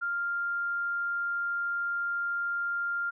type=tone; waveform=sine; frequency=1396.9 Hz; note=F6; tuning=in tune; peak=-28 dBFS; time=0.01-3.11 s; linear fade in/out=20 ms; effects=none